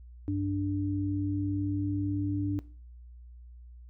sine tone pair together, 98 / 293.7 Hz, G2 / D4, 0 / 0 cents, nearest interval octave + perfect fifth, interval 1900 cents, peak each -31 / -29 dBFS, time 0.28-2.59 s, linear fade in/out 0 ms, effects noise-tail reverb RT60 0.4 s tail -19 dB re dry + added 60 Hz sine -46 dBFS peak until 3.89 s

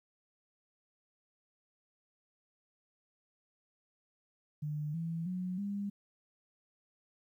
sine tone with pitch steps, 150 / 165.48 / 182.55 / 201.4 Hz, D3 / E3 / F#3 / G3, +37 / +7 / -23 / +47 cents, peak -34 dBFS, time 4.62-5.9 s, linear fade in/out 10 ms, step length 320 ms, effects 12-bit

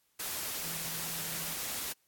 sine tone in noise, 164.81 Hz, E3, in tune, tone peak -48 dBFS, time 0.64-1.54 s, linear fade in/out 10 ms, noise white, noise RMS -37 dBFS, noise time 0.19-1.93 s, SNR -14 dB, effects white hiss -73 dBFS RMS until 2.07 s + AAC 64 kbps

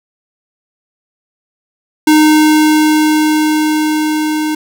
square tone with level ramp, 307.5 Hz, D#4, 20 cents flat, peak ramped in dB -5 to -14 dBFS, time 2.07-4.55 s, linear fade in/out 5 ms, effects none

